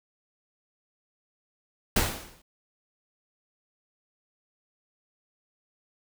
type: noise with exponential decay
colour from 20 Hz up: pink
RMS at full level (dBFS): -21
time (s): 1.96-2.42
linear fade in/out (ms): 5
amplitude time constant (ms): 100
effects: none